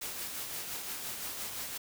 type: noise with tremolo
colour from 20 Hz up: white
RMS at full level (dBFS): -38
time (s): 0.01-1.78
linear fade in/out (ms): 10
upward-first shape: sine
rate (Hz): 5.8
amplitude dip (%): 35
effects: none